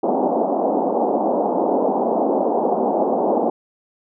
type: band-pass noise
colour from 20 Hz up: white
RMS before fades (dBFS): -19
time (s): 0.03-3.5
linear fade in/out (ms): 5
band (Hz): 210 to 840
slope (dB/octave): 48
effects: none